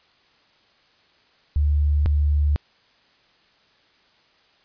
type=tone pair in turn; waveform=sine; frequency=73.42 / 73.42 Hz; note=D2 / D2; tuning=0 / 0 cents; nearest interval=unison; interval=0 cents; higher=neither; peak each=-16 dBFS; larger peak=neither; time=1.56-2.06 / 2.06-2.56 s; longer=neither; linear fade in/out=0 ms; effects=white hiss -59 dBFS RMS until 4.64 s + resampled to 11025 Hz